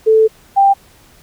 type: tone pair in turn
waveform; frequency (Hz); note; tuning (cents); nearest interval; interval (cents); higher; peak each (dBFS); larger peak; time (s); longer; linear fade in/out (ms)
sine; 440 / 789.7; A4 / G5; 0 / +13; minor seventh; 1013; second; -6; neither; 0.06-0.28 / 0.56-0.74; first; 20
effects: pink hiss -47 dBFS RMS until 1.22 s